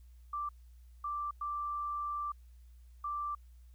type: tone bursts at uneven times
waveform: sine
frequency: 1174.7 Hz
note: D6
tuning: in tune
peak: -34 dBFS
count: 4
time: 0.33-0.49 / 1.04-1.31 / 1.41-2.32 / 3.04-3.35 s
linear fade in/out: 5 ms
effects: added 60 Hz sine -53 dBFS peak until 3.74 s + white hiss -75 dBFS RMS until 3.74 s